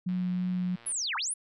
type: tone with vibrato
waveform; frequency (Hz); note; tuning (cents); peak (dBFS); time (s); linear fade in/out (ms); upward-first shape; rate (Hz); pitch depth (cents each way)
sine; 181.2; F#3; -36; -27; 0.06-0.76; 10; triangle; 2.9; 10
type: click train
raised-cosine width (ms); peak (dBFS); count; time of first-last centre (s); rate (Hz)
0.3; -36; 98; 0.09-0.919; 117
type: linear two-way sweep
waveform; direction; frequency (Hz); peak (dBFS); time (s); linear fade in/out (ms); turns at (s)
sine; down then up; 10930 to 842 to 10800; -29; 0.86-1.34; 10; 1.16
effects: none